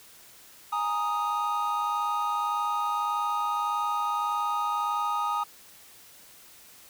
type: chord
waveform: triangle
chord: Ab suspended second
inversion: none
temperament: equal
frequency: 830.6 / 932.3 / 1244.5 Hz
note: Ab5 / Bb5 / Eb6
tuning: 0 / 0 / 0 cents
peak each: -30 / -30 / -26 dBFS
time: 0.72-5.44 s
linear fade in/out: 10 ms
effects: white hiss -52 dBFS RMS until 6.89 s

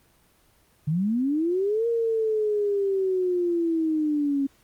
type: linear two-way sweep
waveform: sine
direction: up then down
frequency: 144.2 to 468.8 to 272.5 Hz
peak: -21 dBFS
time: 0.87-4.47 s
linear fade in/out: 10 ms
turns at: 1.87 s
effects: pink hiss -61 dBFS RMS until 4.63 s + Opus 24 kbps

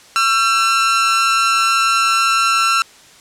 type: tone with amplitude modulation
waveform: sawtooth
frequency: 1349 Hz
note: E6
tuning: 40 cents sharp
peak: -6 dBFS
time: 0.16-2.82 s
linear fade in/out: 0 ms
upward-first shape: sine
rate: 230 Hz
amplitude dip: 55%
effects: white hiss -44 dBFS RMS until 3.2 s + low-pass 8000 Hz 12 dB/octave

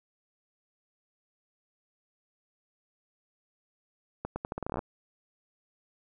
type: accelerating click train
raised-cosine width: 1 ms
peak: -19 dBFS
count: 14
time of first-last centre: 4.25-4.792 s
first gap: 110 ms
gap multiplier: 0.81
effects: none

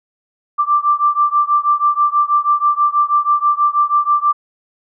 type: beating tone pair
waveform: sine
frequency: 1174.7 / 1180.9 Hz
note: D6 / D6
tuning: 0 / +9 cents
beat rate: 6.2 Hz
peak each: -14 / -15 dBFS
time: 0.58-4.33 s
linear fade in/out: 20 ms
effects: none

